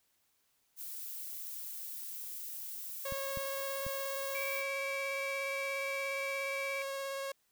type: noise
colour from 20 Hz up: violet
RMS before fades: -43 dBFS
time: 0.76-4.64 s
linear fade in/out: 50 ms
type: tone with vibrato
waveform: sawtooth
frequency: 547 Hz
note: C#5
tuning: 23 cents flat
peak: -33 dBFS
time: 3.05-7.32 s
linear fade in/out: 5 ms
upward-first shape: triangle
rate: 17 Hz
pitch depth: 13 cents each way
type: clicks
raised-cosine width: 5 ms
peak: -31 dBFS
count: 3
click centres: 3.123 / 3.373 / 3.866 s
type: tone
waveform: sine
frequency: 2304 Hz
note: D7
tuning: 34 cents flat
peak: -37 dBFS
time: 4.35-6.82 s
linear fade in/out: 0 ms
effects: white hiss -75 dBFS RMS until 7.51 s